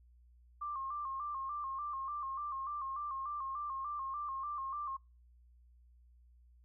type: tone with vibrato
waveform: sine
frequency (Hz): 1126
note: C#6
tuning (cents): +27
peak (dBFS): -37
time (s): 0.61-4.97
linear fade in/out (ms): 10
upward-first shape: square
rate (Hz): 3.4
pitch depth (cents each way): 82
effects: noise-tail reverb RT60 0.3 s tail -25 dB re dry + added 60 Hz sine -60 dBFS peak until 6.64 s